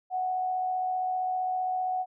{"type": "tone with amplitude modulation", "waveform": "sine", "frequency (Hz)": 740, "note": "F#5", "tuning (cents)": 0, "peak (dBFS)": -25, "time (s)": [0.1, 2.06], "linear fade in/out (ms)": 50, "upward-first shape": "sine", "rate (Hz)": 75.3, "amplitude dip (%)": 30, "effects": []}